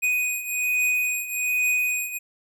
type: beating tone pair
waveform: square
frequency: 2489 / 2490.2 Hz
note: D#7 / D#7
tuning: 0 / +1 cents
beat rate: 1.2 Hz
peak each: -28 / -24 dBFS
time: 0.02-2.19 s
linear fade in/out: 20 ms
effects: none